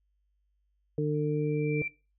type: harmonic tone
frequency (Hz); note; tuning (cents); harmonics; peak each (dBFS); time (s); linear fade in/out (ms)
150.1; D3; +38; 1 / 2 / 3; -29 / -32 / -29; 0.98-1.82; 2
type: tone with exponential growth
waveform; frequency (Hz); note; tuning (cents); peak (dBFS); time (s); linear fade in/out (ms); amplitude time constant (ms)
sine; 2349; D7; 0; -31; 1.14-1.88; 5; 160
effects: noise-tail reverb RT60 0.3 s tail -19 dB re dry + added 50 Hz sine -70 dBFS peak until 2.18 s